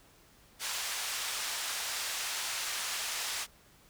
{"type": "band-pass noise", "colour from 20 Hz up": "white", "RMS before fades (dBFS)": -36, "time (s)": [0.59, 3.47], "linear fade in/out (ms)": 50, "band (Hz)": [810, 7400], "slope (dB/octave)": 12, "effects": ["pink hiss -61 dBFS RMS until 3.89 s"]}